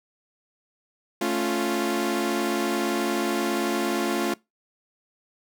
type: chord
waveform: sawtooth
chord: A augmented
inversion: none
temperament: equal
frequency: 220 / 277.2 / 349.2 Hz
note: A3 / C#4 / E#4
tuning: 0 / 0 / 0 cents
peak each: -25 / -25 / -22 dBFS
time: 1.21-4.34 s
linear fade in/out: 5 ms
effects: noise-tail reverb RT60 0.2 s tail -22 dB re dry